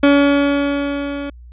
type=tone with level ramp; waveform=30% pulse; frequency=283.5 Hz; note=C#4; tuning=39 cents sharp; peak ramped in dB=-5 to -21 dBFS; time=0.03-1.3 s; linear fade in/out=5 ms; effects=added 60 Hz sine -36 dBFS peak until 1.52 s + resampled to 8000 Hz